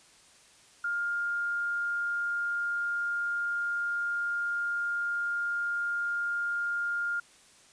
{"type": "tone", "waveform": "sine", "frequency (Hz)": 1408, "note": "F6", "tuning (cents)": 14, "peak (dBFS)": -28, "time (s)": [0.84, 7.2], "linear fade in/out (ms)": 5, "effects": ["white hiss -58 dBFS RMS until 7.72 s", "resampled to 22050 Hz"]}